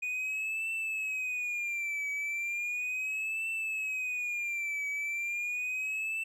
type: tone with vibrato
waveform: triangle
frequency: 2466 Hz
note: D#7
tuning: 16 cents flat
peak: -30 dBFS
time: 0.02-6.24 s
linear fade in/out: 10 ms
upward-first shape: triangle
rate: 0.36 Hz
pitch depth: 140 cents each way
effects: none